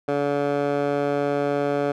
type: tone with band-pass filter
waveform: 15% pulse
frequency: 143.2 Hz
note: D3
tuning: 43 cents flat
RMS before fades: -23 dBFS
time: 0.08-1.92 s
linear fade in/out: 5 ms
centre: 640 Hz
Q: 1.1
effects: none